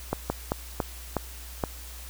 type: slowing click train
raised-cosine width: 1 ms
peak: -11 dBFS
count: 6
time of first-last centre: 0.13-1.638 s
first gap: 170 ms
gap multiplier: 1.29
effects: added 60 Hz sine -41 dBFS peak until 2.09 s + white hiss -45 dBFS RMS until 2.09 s